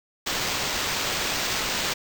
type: noise with sample-and-hold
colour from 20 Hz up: white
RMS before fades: -27 dBFS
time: 0.26-1.94 s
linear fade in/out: 10 ms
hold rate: 11025 Hz
effects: none